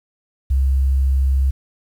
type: tone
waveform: sine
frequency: 67 Hz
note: C2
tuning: 42 cents sharp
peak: -13 dBFS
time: 0.5-1.51 s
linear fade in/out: 10 ms
effects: 8-bit